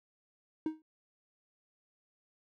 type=tone with exponential decay; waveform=triangle; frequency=314 Hz; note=D#4; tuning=16 cents sharp; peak=-25 dBFS; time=0.66-0.82 s; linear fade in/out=2 ms; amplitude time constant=33 ms; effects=none